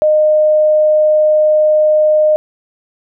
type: tone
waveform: sine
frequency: 613 Hz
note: D#5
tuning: 26 cents flat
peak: -7 dBFS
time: 0.02-2.36 s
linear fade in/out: 0 ms
effects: none